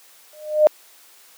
sine tone with exponential growth, 609 Hz, D#5, 37 cents flat, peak -5 dBFS, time 0.33-0.67 s, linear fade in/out 0 ms, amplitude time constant 72 ms, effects white hiss -50 dBFS RMS until 1.37 s + high-pass 400 Hz 12 dB/octave

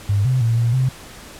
sine tone with pitch steps, 101.1 / 128.5 / 115 / 117.4 / 130 Hz, G#2 / C3 / A#2 / A#2 / C3, -46 / -31 / -23 / +13 / -11 cents, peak -14 dBFS, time 0.09-0.89 s, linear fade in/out 5 ms, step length 160 ms, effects pink hiss -39 dBFS RMS until 1.39 s + low-pass 12000 Hz 12 dB/octave

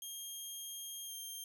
10% pulse tone with pitch glide, 3224 to 3183 Hz, G7 to G7, +48 to +26 cents, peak -36 dBFS, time 0.02-1.44 s, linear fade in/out 2 ms, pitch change -22 cents, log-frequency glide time 1.05-1.12 s, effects none

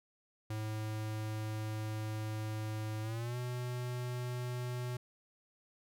square tone with pitch glide, 108.3 to 123.69 Hz, A2 to B2, -27 to +3 cents, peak -37 dBFS, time 0.5-4.97 s, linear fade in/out 5 ms, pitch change +230 cents, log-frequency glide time 3.02-3.37 s, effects none

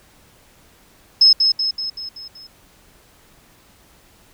sine tone with echo, 5180 Hz, E8, 31 cents flat, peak -7 dBFS, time 1.21-1.33 s, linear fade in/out 5 ms, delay 190 ms, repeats 6, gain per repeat -5 dB, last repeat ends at 2.47 s, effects pink hiss -52 dBFS RMS until 4.33 s

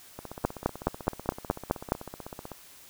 two click trains, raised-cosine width 1 ms, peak -9 / -24 dBFS, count 8 / 38, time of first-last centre 0.45-1.921 / 0.19-2.517 s, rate 4.76 / 15.9 Hz, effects white hiss -52 dBFS RMS until 2.89 s

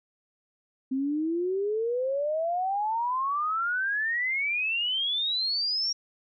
sine exponential sweep, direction up, 258.7 to 5640 Hz, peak -25 dBFS, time 0.91-5.93 s, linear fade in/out 10 ms, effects none

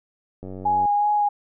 click train, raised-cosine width 2 ms, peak -23 dBFS, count 41, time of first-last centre 0.43-0.855 s, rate 94.2 Hz
sine tone with vibrato, 828 Hz, G#5, 5 cents flat, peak -17 dBFS, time 0.65-1.29 s, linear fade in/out 10 ms, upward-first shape sine, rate 2.7 Hz, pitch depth 16 cents each way
effects none

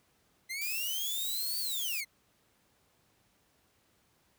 sawtooth linear two-way sweep, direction up then down, 2031 to 4565 to 2031 Hz, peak -32 dBFS, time 0.49-2.05 s, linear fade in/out 20 ms, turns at 1.59 s
violet noise, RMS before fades -37 dBFS, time 0.61-2.01 s, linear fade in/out 10 ms
effects pink hiss -70 dBFS RMS until 4.38 s + high-pass 60 Hz 12 dB/octave

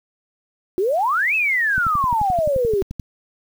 sine exponential two-way sweep, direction up then down, 350 to 2651 to 377 Hz, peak -16 dBFS, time 0.78-2.82 s, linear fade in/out 0 ms, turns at 1.35 s
click train, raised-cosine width 5 ms, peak -16 dBFS, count 15, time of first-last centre 1.78-2.997 s, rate 11.5 Hz
effects 7-bit

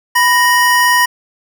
square tone pair together, 987.8 / 1864.7 Hz, B5 / A#6, 0 / 0 cents, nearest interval major seventh, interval 1100 cents, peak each -12 / -12 dBFS, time 0.15-1.06 s, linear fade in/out 10 ms, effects none

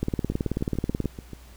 two click trains, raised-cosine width 3 ms, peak -12 / -23 dBFS, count 20 / 8, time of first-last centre 0.03-1.057 / 0.32-1.333 s, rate 18.5 / 6.91 Hz, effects added 60 Hz sine -46 dBFS peak until 1.56 s + pink hiss -53 dBFS RMS until 1.56 s

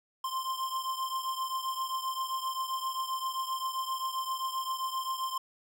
square beating tone pair, 1046.5 / 1054.1 Hz, C6 / C6, 0 / +13 cents, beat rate 7.6 Hz, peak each -34 / -38 dBFS, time 0.24-5.38 s, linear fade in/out 5 ms, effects none

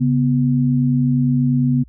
sine tone pair together, 138.39 / 246.9 Hz, C#3 / B3, -3 / 0 cents, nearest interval minor seventh, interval 1003 cents, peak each -16 dBFS, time 0-1.84 s, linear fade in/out 20 ms, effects added 60 Hz sine -42 dBFS peak until 1.88 s

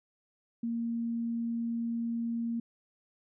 sine tone, 232.3 Hz, A#3, 6 cents flat, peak -30 dBFS, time 0.63-2.6 s, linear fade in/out 5 ms, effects none

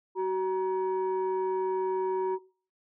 sine tone pair together, 375.8 / 947 Hz, F#4 / A#5, +27 / +27 cents, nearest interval octave + major third, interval 1600 cents, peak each -26 / -30 dBFS, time 0.15-2.39 s, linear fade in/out 50 ms, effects noise-tail reverb RT60 0.4 s tail -21 dB re dry + tanh soft clip ceiling -22 dBFS

